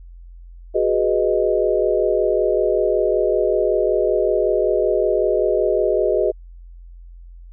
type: chord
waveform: sine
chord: G# minor seventh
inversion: third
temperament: equal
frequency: 370 / 415.3 / 493.9 / 622.3 Hz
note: F#4 / G#4 / B4 / D#5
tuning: 0 / 0 / 0 / 0 cents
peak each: -21 / -20 / -22 / -20 dBFS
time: 0.74-6.32 s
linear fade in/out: 20 ms
effects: added 43 Hz sine -37 dBFS peak until 7.52 s